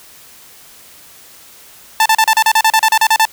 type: tone bursts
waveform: sawtooth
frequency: 884 Hz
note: A5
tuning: 8 cents sharp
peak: -4 dBFS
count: 14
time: 2-3.253 s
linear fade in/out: 2 ms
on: 57 ms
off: 35 ms
effects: white hiss -41 dBFS RMS until 3.32 s